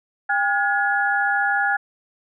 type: tone cluster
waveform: sine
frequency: 803 / 1434 / 1689 Hz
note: G5 / F6 / G#6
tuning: +41 / +45 / +29 cents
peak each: -22 dBFS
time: 0.29-1.77 s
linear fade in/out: 10 ms
effects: none